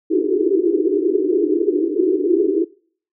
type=band-pass noise; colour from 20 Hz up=pink; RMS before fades=-17 dBFS; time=0.1-2.65 s; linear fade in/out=20 ms; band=310 to 420 Hz; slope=96 dB/octave; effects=noise-tail reverb RT60 0.5 s tail -23 dB re dry